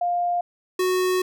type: tone pair in turn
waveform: sine / square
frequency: 703 / 368.3 Hz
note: F5 / F#4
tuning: +11 / -8 cents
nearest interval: major seventh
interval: 1119 cents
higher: first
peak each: -20 dBFS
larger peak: neither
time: 0.01-0.41 / 0.79-1.22 s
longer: second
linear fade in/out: 5 ms
effects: none